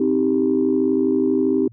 sine chord, C minor, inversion none, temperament just, 261.6 / 314 / 392.4 Hz, C4 / Eb4 / G4, 0 / +16 / +2 cents, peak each -19 / -20 / -19 dBFS, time 0-1.68 s, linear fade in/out 5 ms, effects tanh soft clip ceiling -7 dBFS + added 114 Hz sine -43 dBFS peak until 1.72 s

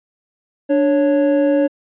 triangle tone pair together, 293.4 / 554.4 Hz, D4 / C#5, -2 / 0 cents, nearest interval major seventh, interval 1102 cents, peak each -13 dBFS, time 0.69-1.68 s, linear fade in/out 20 ms, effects resampled to 8000 Hz

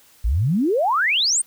sine exponential sweep, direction up, 49.35 to 9200 Hz, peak -16 dBFS, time 0.24-1.42 s, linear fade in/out 10 ms, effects white hiss -53 dBFS RMS until 1.46 s

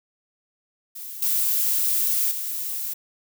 violet noise with level steps, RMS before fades -36 / -22 / -29 dBFS, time 0.95-2.94 s, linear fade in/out 10 ms, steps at 1.22 / 2.31 s, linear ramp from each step 5 ms, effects none

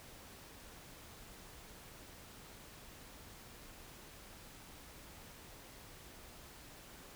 silence, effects pink hiss -55 dBFS RMS until 7.15 s

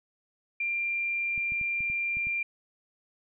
sine tone, 2381 Hz, D7, 23 cents sharp, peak -27 dBFS, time 0.6-2.43 s, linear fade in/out 5 ms
clicks, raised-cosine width 5 ms, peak -33 dBFS, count 7, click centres 1.378 / 1.521 / 1.613 / 1.806 / 1.9 / 2.17 / 2.27 s
effects none

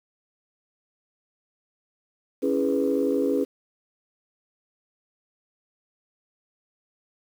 sine chord, C# minor seventh, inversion none, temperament equal, 277.2 / 329.6 / 415.3 / 493.9 Hz, C#4 / E4 / G#4 / B4, 0 / 0 / 0 / 0 cents, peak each -24 / -29 / -25 / -26 dBFS, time 2.42-3.45 s, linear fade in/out 20 ms, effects tanh soft clip ceiling -12 dBFS + 8-bit

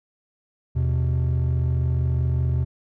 triangle tone pair together, 80.83 / 126.4 Hz, E2 / B2, -33 / +41 cents, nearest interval minor sixth, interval 774 cents, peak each -19 dBFS, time 0.75-2.65 s, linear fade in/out 20 ms, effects tanh soft clip ceiling -13 dBFS

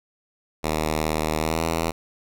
5% pulse tone with pitch glide, 77.9 to 81.91 Hz, D#2 to E2, +3 to -10 cents, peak -11 dBFS, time 0.63-1.92 s, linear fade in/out 20 ms, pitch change +87 cents, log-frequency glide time 1.38-1.63 s, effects none

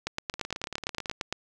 two click trains, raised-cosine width 0.2 ms, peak -18 / -12 dBFS, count 15 / 12, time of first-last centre 0.34-1.113 / 0.07-1.326 s, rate 18.1 / 8.76 Hz, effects none

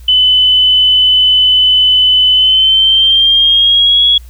sine tone with pitch glide, 3014 to 3344 Hz, F#7 to G#7, +31 to +11 cents, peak -5 dBFS, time 0.08-4.18 s, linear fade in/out 5 ms, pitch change +180 cents, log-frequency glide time 2.32-4.05 s, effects added 60 Hz sine -30 dBFS peak until 4.29 s + white hiss -47 dBFS RMS until 4.29 s

